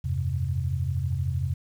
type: chord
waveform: sine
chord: F suspended second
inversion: none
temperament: equal with one note detuned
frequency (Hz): 85.17 / 98 / 130.81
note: F2 / G2 / C3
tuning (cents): -43 / 0 / 0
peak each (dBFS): -28 / -31 / -28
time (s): 0.04-1.54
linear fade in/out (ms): 10
effects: 9-bit